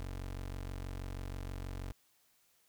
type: tone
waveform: 25% pulse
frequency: 46.25 Hz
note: F#1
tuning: in tune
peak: -36 dBFS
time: 0-1.92 s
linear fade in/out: 0 ms
effects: white hiss -71 dBFS RMS until 2.68 s